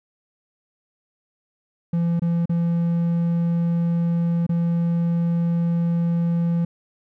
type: tone with dropouts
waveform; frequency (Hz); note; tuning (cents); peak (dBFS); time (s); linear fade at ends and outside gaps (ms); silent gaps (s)
triangle; 169.7; F3; -49; -16; 1.93-6.65; 5; 2.196-2.219 / 2.457-2.494 / 4.466-4.492
effects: none